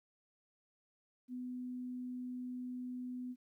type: tone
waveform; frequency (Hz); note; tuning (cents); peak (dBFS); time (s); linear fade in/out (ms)
sine; 250; B3; +21; -40; 1.28-3.36; 50
effects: 13-bit